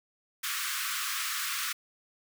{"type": "high-pass noise", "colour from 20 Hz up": "pink", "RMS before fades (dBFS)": -33, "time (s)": [0.43, 1.73], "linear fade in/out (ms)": 10, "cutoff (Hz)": 1100, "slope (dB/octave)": 96, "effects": []}